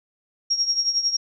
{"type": "tone with tremolo", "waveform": "sine", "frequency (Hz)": 5588, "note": "F8", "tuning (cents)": 0, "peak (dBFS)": -16, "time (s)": [0.5, 1.17], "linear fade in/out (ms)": 10, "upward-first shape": "triangle", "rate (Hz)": 11, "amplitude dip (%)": 80, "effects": []}